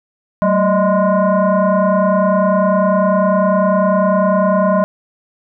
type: tone with frequency modulation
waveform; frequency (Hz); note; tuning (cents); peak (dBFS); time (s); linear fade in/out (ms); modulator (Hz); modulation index
sine; 220; A3; 0; -10; 0.42-4.84; 0; 410; 2
effects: none